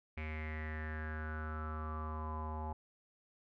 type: tone with low-pass filter sweep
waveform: square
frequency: 77.78 Hz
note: D#2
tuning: in tune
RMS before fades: -41 dBFS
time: 0.17-2.73 s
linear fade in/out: 5 ms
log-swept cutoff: 2300 to 880 Hz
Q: 8.6
effects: none